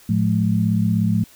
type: tone cluster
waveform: sine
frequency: 110.1 / 177 / 213.5 Hz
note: A2 / F3 / G#3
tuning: +2 / +23 / +48 cents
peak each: -20 dBFS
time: 0.09-1.24 s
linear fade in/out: 5 ms
effects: white hiss -49 dBFS RMS until 1.35 s